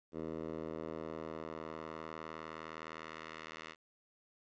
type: tone with band-pass filter sweep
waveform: 10% pulse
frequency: 79.7 Hz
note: D#2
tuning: 42 cents sharp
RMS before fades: -45 dBFS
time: 0.12-3.76 s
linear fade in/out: 50 ms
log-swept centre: 390 to 2200 Hz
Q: 1
effects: resampled to 16000 Hz + 12-bit